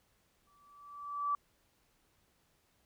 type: tone with exponential growth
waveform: sine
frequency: 1157 Hz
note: D6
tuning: 26 cents flat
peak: -28 dBFS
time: 0.47-1.35 s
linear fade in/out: 2 ms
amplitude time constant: 190 ms
effects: pink hiss -73 dBFS RMS until 2.85 s